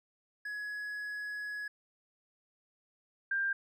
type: tone pair in turn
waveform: triangle / sine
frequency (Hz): 1681 / 1589.9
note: G#6 / G6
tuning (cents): +20 / +24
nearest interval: minor second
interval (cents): 96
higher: first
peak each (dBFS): -35 / -29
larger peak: second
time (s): 0.45-1.68 / 3.31-3.53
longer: first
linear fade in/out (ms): 5
effects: none